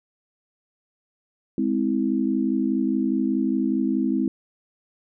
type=chord; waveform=sine; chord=Ab augmented; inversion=none; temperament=just; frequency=207.7 / 259.6 / 324.5 Hz; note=Ab3 / C4 / E4; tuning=0 / -13 / -27 cents; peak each=-25 / -23 / -25 dBFS; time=1.58-4.28 s; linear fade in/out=2 ms; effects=none